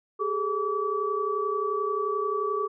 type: tone cluster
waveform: sine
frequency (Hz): 398.2 / 429.6 / 1149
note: G4 / A4 / D6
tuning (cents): +27 / -41 / -38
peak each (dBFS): -30 / -30 / -28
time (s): 0.19-2.68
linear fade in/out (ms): 20
effects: none

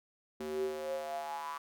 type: tone with high-pass filter sweep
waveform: square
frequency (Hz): 76.4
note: D#2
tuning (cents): -31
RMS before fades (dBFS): -38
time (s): 0.4-1.58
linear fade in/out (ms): 5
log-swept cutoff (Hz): 300 to 1100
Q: 8.9
effects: none

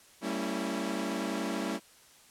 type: chord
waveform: sawtooth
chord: G diminished seventh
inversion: none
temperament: equal with one note detuned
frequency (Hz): 196 / 227.6 / 277.2 / 329.6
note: G3 / Bb3 / Db4 / Fb4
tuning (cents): 0 / -41 / 0 / 0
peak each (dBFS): -33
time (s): 0.21-1.8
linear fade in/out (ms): 50
effects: white hiss -58 dBFS RMS until 2.3 s + low-pass 11000 Hz 12 dB/octave

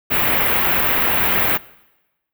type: band-stop noise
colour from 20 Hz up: white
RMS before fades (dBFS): -17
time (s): 0.1-1.58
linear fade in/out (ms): 20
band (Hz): 2700 to 16000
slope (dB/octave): 24
effects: noise-tail reverb RT60 1.0 s tail -21 dB re dry

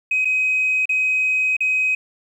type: tone with dropouts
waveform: sine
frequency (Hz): 2525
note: D#7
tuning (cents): +25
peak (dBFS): -15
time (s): 0.11-1.95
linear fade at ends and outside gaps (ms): 5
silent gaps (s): 0.248-0.253 / 0.856-0.892 / 1.567-1.605
effects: tanh soft clip ceiling -12 dBFS + 9-bit

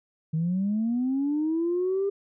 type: linear sweep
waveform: sine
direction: up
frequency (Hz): 154.2 to 402.4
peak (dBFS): -22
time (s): 0.33-2.1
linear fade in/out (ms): 10
effects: tanh soft clip ceiling -19 dBFS

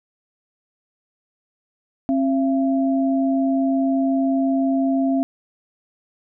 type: tone pair together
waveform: sine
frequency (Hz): 268.7 / 677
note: C4 / E5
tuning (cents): +46 / +46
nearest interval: octave + major third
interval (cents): 1600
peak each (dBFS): -17 / -24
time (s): 2.09-5.23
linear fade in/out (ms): 0
effects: none

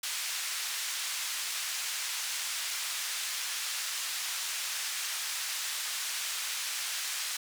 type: band-pass noise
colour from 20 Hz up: white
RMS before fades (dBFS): -35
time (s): 0.03-7.37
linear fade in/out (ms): 5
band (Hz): 1400 to 7900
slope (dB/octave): 12
effects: none

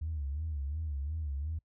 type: tone with vibrato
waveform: sine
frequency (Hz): 74.3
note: D2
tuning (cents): +21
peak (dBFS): -32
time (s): 0.01-1.59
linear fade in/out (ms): 10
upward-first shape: sine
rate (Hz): 2.8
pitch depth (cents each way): 140
effects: noise-tail reverb RT60 0.1 s tail -26 dB re dry + tanh soft clip ceiling -28 dBFS

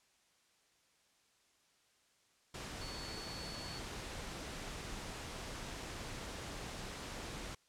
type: tone in noise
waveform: sine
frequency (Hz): 4435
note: C#8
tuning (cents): 0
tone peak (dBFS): -48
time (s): 2.81-3.79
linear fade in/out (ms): 5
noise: pink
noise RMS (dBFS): -45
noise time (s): 2.54-7.55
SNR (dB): -6
effects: white hiss -72 dBFS RMS until 7.68 s + low-pass 8000 Hz 12 dB/octave

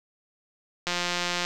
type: click train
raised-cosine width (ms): 0.2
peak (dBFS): -10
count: 103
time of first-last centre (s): 0.87-1.45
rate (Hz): 176
effects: none

